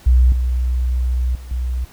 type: tone with level steps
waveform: sine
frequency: 62.3 Hz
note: B1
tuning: 16 cents sharp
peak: -8 / -15 / -31 / -18 dBFS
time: 0.06-1.85 s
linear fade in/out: 10 ms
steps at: 0.32 / 1.35 / 1.51 s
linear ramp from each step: 2 ms
effects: pink hiss -46 dBFS RMS until 1.92 s